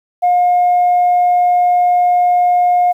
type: tone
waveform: sine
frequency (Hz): 714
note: F5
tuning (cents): +38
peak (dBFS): -7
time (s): 0.22-2.93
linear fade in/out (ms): 20
effects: tanh soft clip ceiling -6 dBFS + 8-bit